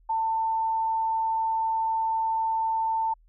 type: tone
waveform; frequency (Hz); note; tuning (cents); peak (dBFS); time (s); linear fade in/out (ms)
sine; 894; A5; +27; -23; 0.09-3.14; 10
effects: added 40 Hz sine -55 dBFS peak until 3.28 s